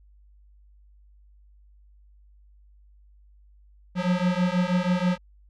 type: beating tone pair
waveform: square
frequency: 177.1 / 183.3 Hz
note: F3 / F#3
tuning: +24 / -16 cents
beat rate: 6.2 Hz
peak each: -25 dBFS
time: 3.95-5.18 s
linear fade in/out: 50 ms
effects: added 50 Hz sine -52 dBFS peak until 5.49 s + low-pass 4000 Hz 12 dB/octave